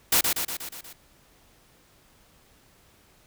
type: noise with echo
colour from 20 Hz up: white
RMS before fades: -20 dBFS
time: 0.12-0.21 s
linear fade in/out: 5 ms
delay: 120 ms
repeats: 6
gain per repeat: -4 dB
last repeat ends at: 0.93 s
effects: pink hiss -59 dBFS RMS until 3.26 s